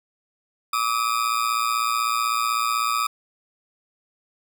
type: ring-modulated tone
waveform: 40% pulse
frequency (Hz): 1217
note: D#6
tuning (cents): -39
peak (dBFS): -17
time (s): 0.73-3.07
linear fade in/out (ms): 5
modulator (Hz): 58
effects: none